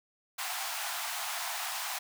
pink high-pass noise, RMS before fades -36 dBFS, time 0.38-1.99 s, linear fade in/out 10 ms, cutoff 670 Hz, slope 96 dB/octave, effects none

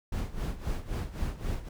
brown noise with tremolo, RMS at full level -30 dBFS, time 0.12-1.69 s, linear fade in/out 5 ms, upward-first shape sine, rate 3.8 Hz, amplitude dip 80%, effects none

